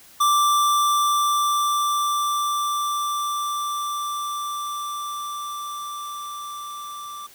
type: tone with level ramp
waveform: square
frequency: 1174.7 Hz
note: D6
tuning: in tune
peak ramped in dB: -16 to -34 dBFS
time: 0.2-7.27 s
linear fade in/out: 10 ms
effects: white hiss -49 dBFS RMS until 7.34 s